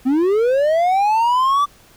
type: linear sweep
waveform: triangle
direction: up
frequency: 246.9 to 1174.7 Hz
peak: -11 dBFS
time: 0.05-1.66 s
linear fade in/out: 20 ms
effects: pink hiss -49 dBFS RMS until 1.96 s